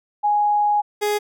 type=tone pair in turn; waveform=sine / 30% pulse; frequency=830.6 / 416.5 Hz; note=G#5 / G#4; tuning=0 / +5 cents; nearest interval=octave; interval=1195 cents; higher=first; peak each=-15 / -16 dBFS; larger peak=first; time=0.23-0.82 / 1.01-1.19 s; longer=first; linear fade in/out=20 ms; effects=none